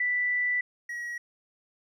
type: tone pair in turn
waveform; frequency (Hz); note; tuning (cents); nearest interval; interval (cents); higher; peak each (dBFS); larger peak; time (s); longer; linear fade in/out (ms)
sine / triangle; 1975.5 / 1910.4; B6 / A#6; 0 / +42; minor second; 58; first; -24 / -31; first; 0-0.61 / 0.89-1.18; first; 5
effects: none